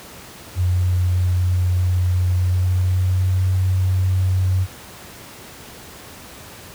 sine tone with pitch glide, 90.3 to 93.16 Hz, F#2 to F#2, -42 to +12 cents, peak -14 dBFS, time 0.55-4.67 s, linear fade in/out 50 ms, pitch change +54 cents, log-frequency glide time 2.26-3.46 s, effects pink hiss -39 dBFS RMS until 6.74 s + high-pass 60 Hz 12 dB/octave

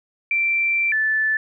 sine tone pair in turn, 2349 / 1750.1 Hz, D7 / A6, 0 / -10 cents, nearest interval perfect fourth, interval 510 cents, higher first, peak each -17 dBFS, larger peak neither, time 0.31-0.92 / 0.92-1.37 s, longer first, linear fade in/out 2 ms, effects none

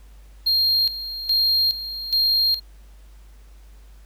triangle tone with tremolo, 4217 Hz, C8, 13 cents sharp, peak -15 dBFS, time 0.46-2.6 s, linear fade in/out 10 ms, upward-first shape square, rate 1.2 Hz, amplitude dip 75%, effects added 50 Hz sine -43 dBFS peak until 4.05 s + pink hiss -58 dBFS RMS until 4.05 s

